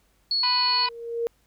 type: tone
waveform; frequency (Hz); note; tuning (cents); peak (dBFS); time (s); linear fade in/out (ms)
sine; 4372; C#8; -25; -21; 0.31-0.86; 2
type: harmonic tone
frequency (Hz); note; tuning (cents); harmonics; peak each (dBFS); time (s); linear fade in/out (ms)
494.8; B4; +3; 2 / 3 / 4 / 5 / 6 / 7 / 8 / 9 / 10; -25 / -39 / -38 / -33 / -35 / -48 / -38 / -40 / -41; 0.43-0.89; 5
type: tone with exponential growth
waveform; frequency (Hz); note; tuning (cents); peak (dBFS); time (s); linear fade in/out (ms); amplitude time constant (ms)
sine; 466.2; A#4; 0; -21; 0.48-1.27; 0; 170
effects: added 50 Hz sine -66 dBFS peak until 1.46 s + pink hiss -66 dBFS RMS until 1.46 s